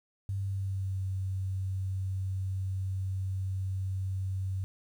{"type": "tone with pitch glide", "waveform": "sine", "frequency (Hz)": [98, 95.16], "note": ["G2", "F#2"], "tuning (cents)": [0, 49], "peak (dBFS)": -30, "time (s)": [0.29, 4.64], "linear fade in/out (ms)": 0, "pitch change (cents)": -51, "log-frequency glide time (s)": [0.4, 1], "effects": ["10-bit"]}